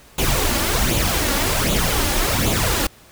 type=noise with flanger; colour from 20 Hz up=pink; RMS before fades=-19 dBFS; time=0.18-2.87 s; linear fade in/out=5 ms; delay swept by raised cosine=0.28 to 3.58 ms; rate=1.3 Hz; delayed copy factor=+0.6; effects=pink hiss -48 dBFS RMS until 3.11 s